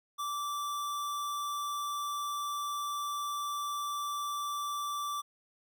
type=tone; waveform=square; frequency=1166 Hz; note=D6; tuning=13 cents flat; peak=-34 dBFS; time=0.18-5.22 s; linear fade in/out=20 ms; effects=none